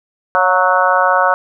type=harmonic tone with a mistuned harmonic; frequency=185 Hz; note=F#3; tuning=in tune; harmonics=3 / 4 / 5 / 6 / 7 / 8; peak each=-17 / -17 / -17 / -17 / -17 / -17 dBFS; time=0.35-1.34 s; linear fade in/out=0 ms; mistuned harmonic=4; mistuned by=-47 cents; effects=none